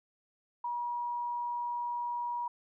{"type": "tone", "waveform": "sine", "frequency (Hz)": 960, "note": "B5", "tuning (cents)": -49, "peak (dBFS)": -32, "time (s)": [0.64, 2.48], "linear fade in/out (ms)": 5, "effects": []}